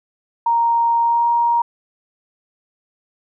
sine tone with pitch glide, 932.3 to 941 Hz, A#5 to A#5, 0 to +16 cents, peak -13 dBFS, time 0.46-1.62 s, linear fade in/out 5 ms, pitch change +16 cents, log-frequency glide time 1.02-1.27 s, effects none

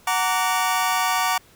sawtooth chord, Gb augmented, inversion none, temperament just, 740 / 925 / 1156.2 Hz, Gb5 / Bb5 / D6, 0 / -14 / -27 cents, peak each -20 dBFS, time 0.07-1.38 s, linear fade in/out 5 ms, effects pink hiss -53 dBFS RMS until 1.55 s

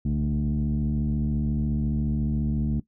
sine tone with frequency modulation, 144.6 Hz, D3, 27 cents flat, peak -21 dBFS, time 0.05-2.8 s, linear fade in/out 5 ms, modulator 74.3 Hz, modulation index 1.4, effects noise-tail reverb RT60 0.1 s tail -18 dB re dry + tanh soft clip ceiling -18 dBFS

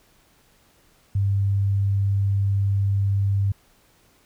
sine tone, 99.1 Hz, G2, 19 cents sharp, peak -18 dBFS, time 1.15-3.52 s, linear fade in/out 5 ms, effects pink hiss -59 dBFS RMS until 4.25 s

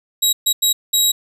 20% pulse tone bursts at uneven times, 3839 Hz, B7, 50 cents flat, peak -7 dBFS, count 4, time 0.22-0.33 / 0.46-0.53 / 0.62-0.73 / 0.93-1.12 s, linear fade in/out 10 ms, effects none

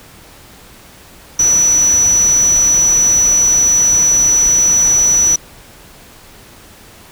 sine tone in noise, 5920 Hz, F#8, in tune, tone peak -8 dBFS, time 1.39-5.36 s, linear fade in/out 5 ms, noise pink, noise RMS -26 dBFS, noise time 1.39-5.36 s, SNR +15 dB, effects pink hiss -40 dBFS RMS until 7.11 s

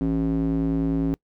square tone with band-pass filter, 55 Hz, A1, in tune, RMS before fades -23 dBFS, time 0.01-1.14 s, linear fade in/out 0 ms, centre 250 Hz, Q 3.8, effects noise-tail reverb RT60 0.1 s tail -25 dB re dry

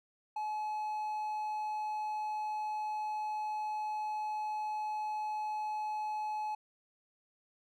triangle tone, 853 Hz, G#5, 46 cents sharp, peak -32 dBFS, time 0.36-6.55 s, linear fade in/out 5 ms, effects none

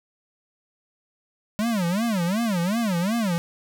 square tone with vibrato, 200 Hz, G3, 35 cents sharp, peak -22 dBFS, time 1.59-3.38 s, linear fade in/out 0 ms, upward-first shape sine, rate 2.7 Hz, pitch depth 290 cents each way, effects none

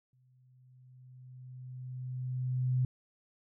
sine tone with exponential growth, 127.3 Hz, C3, 47 cents flat, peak -25 dBFS, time 0.13-2.85 s, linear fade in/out 2 ms, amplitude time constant 590 ms, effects none

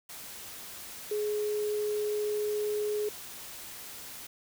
sine tone in noise, 420 Hz, G#4, 19 cents sharp, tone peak -28 dBFS, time 1.11-3.09 s, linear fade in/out 5 ms, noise white, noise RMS -44 dBFS, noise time 0.09-4.27 s, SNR +13 dB, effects none

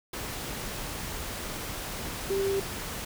sine tone in noise, 392 Hz, G4, in tune, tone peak -25 dBFS, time 2.3-2.6 s, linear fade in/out 5 ms, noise pink, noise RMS -36 dBFS, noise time 0.13-3.05 s, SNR +8 dB, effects none

